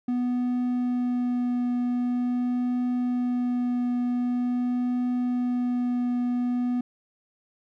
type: tone with vibrato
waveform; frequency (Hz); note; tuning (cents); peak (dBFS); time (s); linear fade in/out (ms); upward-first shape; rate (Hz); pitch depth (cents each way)
triangle; 246.1; B3; -6; -21; 0.08-6.81; 5; triangle; 0.45; 10
effects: none